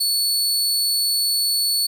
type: tone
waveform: sawtooth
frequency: 4435 Hz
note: C#8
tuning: in tune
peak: -15 dBFS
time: 0-1.87 s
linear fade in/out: 10 ms
effects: none